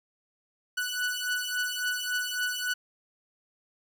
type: beating tone pair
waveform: sawtooth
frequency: 1480 / 1483.6 Hz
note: F#6 / F#6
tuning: 0 / +4 cents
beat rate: 3.6 Hz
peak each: -28 dBFS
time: 0.77-2.74 s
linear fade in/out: 10 ms
effects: none